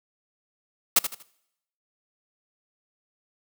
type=noise with echo; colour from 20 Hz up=white; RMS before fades=-17 dBFS; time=0.96-0.99 s; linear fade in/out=5 ms; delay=79 ms; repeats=3; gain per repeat=-10 dB; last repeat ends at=1.227 s; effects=noise-tail reverb RT60 0.8 s tail -23 dB re dry + high-pass 150 Hz 12 dB/octave